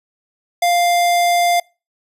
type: tone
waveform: square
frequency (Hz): 698.5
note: F5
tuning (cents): 0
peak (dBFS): -13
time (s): 0.62-1.6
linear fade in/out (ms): 5
effects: noise-tail reverb RT60 0.3 s tail -26 dB re dry + resampled to 32000 Hz